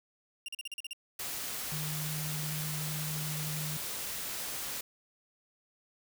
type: tone bursts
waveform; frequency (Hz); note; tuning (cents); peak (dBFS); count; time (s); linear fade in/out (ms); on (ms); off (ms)
40% pulse; 2794; F7; 0; -36; 8; 0.46-0.932; 2; 24; 40
type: noise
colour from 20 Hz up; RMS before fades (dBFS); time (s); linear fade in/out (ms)
white; -38; 1.19-4.81; 5
type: tone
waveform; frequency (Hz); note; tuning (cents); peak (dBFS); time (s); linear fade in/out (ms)
sine; 152.6; D#3; -33; -36; 1.72-3.77; 2
effects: none